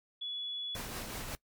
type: tone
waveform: sine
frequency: 3405 Hz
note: G#7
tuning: 42 cents sharp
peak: -36 dBFS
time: 0.21-0.76 s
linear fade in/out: 10 ms
type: noise with tremolo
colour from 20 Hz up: pink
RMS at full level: -39 dBFS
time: 0.75-1.35 s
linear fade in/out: 0 ms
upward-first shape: triangle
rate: 5.5 Hz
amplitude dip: 40%
effects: noise-tail reverb RT60 0.1 s tail -22 dB re dry + MP3 96 kbps